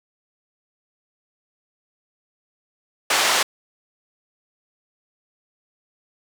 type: band-pass noise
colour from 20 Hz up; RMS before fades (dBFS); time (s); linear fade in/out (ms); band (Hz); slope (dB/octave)
pink; -19; 3.1-3.43; 5; 760 to 8000; 12
effects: none